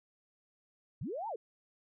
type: linear two-way sweep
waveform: sine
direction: up then down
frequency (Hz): 87.31 to 932.3 to 388.4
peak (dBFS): -36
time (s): 1.01-1.36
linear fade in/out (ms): 5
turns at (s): 1.28
effects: none